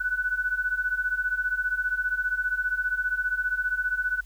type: beating tone pair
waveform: sine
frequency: 1480 / 1495 Hz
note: F#6 / F#6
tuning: 0 / +17 cents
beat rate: 15 Hz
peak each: -29 / -26 dBFS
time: 0-4.21 s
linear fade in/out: 10 ms
effects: added 48 Hz sine -44 dBFS peak until 4.25 s + white hiss -60 dBFS RMS until 4.25 s